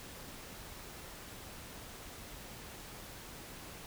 silence, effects pink hiss -49 dBFS RMS until 3.86 s

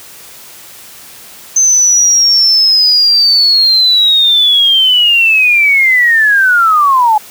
sine linear sweep, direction down, 6230 to 832 Hz, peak -5 dBFS, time 1.56-7.18 s, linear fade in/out 5 ms, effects white hiss -34 dBFS RMS until 7.3 s + high-pass 60 Hz 12 dB/octave

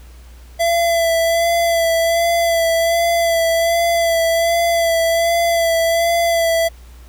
square tone with vibrato, 671 Hz, E5, 31 cents sharp, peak -14 dBFS, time 0.59-6.69 s, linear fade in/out 20 ms, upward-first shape sine, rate 1.3 Hz, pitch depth 24 cents each way, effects added 60 Hz sine -37 dBFS peak until 7.08 s + pink hiss -49 dBFS RMS until 7.08 s

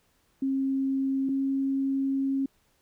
sine tone pair in turn, 269.1 / 271.1 Hz, C4 / C#4, +49 / -38 cents, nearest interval unison, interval 13 cents, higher second, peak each -24 dBFS, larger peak neither, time 0.42-1.29 / 1.29-2.46 s, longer second, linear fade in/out 5 ms, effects pink hiss -68 dBFS RMS until 2.81 s

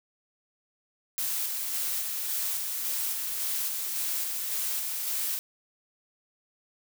blue noise with tremolo, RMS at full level -30 dBFS, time 1.18-5.39 s, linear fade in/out 0 ms, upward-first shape square, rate 1.8 Hz, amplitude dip 25%, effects none

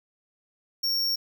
square tone, 5510 Hz, F8, 24 cents flat, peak -24 dBFS, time 0.83-1.16 s, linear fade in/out 10 ms, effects 9-bit

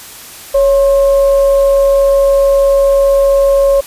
sine tone with frequency modulation, 554.4 Hz, C#5, in tune, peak -6 dBFS, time 0.54-3.81 s, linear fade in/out 10 ms, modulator 514 Hz, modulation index 0.27, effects white hiss -32 dBFS RMS until 3.86 s + resampled to 32000 Hz

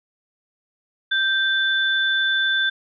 sine tone pair together, 1568 / 3520 Hz, G6 / A7, 0 / 0 cents, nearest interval octave + major second, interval 1400 cents, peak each -19 / -22 dBFS, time 1.11-2.7 s, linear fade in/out 10 ms, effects none

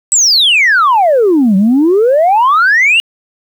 sine exponential two-way sweep, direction down then up, 8080 to 185 to 2900 Hz, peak -4 dBFS, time 0.12-3 s, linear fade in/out 0 ms, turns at 1.56 s, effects tanh soft clip ceiling -3 dBFS + 7-bit

